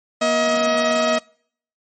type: tone pair together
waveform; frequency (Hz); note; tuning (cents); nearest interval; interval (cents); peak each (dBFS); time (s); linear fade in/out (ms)
sawtooth; 238.2 / 636; A#3 / D#5; +38 / +38; octave + perfect fourth; 1700; -19 / -13; 0.21-1.19; 10
effects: noise-tail reverb RT60 0.6 s tail -26 dB re dry + MP3 32 kbps